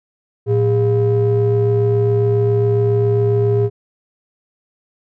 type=ring-modulated tone; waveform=triangle; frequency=146.83 Hz; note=D3; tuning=in tune; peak=-7 dBFS; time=0.46-3.7 s; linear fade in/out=50 ms; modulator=260 Hz; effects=none